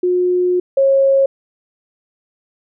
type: tone pair in turn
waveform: sine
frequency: 360.1 / 544 Hz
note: F#4 / C#5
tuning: -47 / -33 cents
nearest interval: perfect fifth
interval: 714 cents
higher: second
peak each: -12 / -9 dBFS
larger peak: second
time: 0.03-0.6 / 0.77-1.26 s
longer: first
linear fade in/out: 5 ms
effects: none